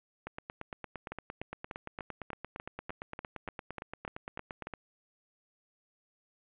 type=two click trains; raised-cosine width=0.5 ms; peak=-24 / -24 dBFS; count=13 / 40; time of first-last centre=1.12-4.67 / 0.27-4.737 s; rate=3.38 / 8.73 Hz; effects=resampled to 8000 Hz + 10-bit